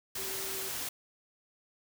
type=tone in noise; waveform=sine; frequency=385.4 Hz; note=G4; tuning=29 cents flat; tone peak=-44 dBFS; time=0.18-0.69 s; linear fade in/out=5 ms; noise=white; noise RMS=-37 dBFS; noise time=0.15-0.89 s; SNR=-10 dB; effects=none